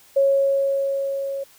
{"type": "tone with level ramp", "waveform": "sine", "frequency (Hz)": 550, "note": "C#5", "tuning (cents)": -14, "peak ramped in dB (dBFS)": [-13, -25], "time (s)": [0.16, 1.44], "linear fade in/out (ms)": 10, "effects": ["white hiss -52 dBFS RMS until 1.58 s"]}